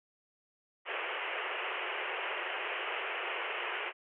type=band-pass noise; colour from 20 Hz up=white; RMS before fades=-37 dBFS; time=0.85-3.93 s; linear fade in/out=50 ms; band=350 to 3000 Hz; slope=96 dB/octave; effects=none